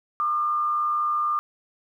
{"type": "tone with frequency modulation", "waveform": "sine", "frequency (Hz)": 1204, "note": "D6", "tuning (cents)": 43, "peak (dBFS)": -21, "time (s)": [0.2, 1.39], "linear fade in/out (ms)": 0, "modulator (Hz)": 94.2, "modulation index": 0.37, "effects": ["10-bit"]}